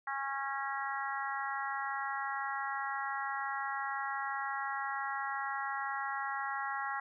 harmonic tone, 274.2 Hz, C#4, 19 cents flat, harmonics 3 / 4 / 5 / 6 / 7, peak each -39 / -40 / -41 / -42 / -42 dBFS, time 0.07-7 s, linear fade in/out 5 ms, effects none

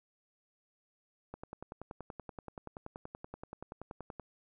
click train, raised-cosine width 1 ms, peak -29 dBFS, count 31, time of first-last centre 1.34-4.197 s, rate 10.5 Hz, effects none

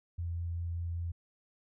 sine tone with vibrato, 85.2 Hz, F2, 42 cents flat, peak -33 dBFS, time 0.18-1.12 s, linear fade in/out 10 ms, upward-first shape sine, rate 5.1 Hz, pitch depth 9 cents each way, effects none

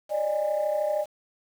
sine tone cluster, 575 / 608 / 819 Hz, D5 / D#5 / G#5, -37 / -40 / -24 cents, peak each -29 / -24 / -32 dBFS, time 0.09-1.06 s, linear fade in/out 50 ms, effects tanh soft clip ceiling -17 dBFS + 8-bit

